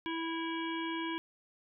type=harmonic tone with a mistuned harmonic; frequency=328.6 Hz; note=E4; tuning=5 cents flat; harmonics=1 / 3 / 5 / 7 / 9 / 10; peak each=-36 / -40 / -44 / -44 / -47 / -46 dBFS; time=0.06-1.18 s; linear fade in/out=0 ms; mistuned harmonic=9; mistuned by=-42 cents; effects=none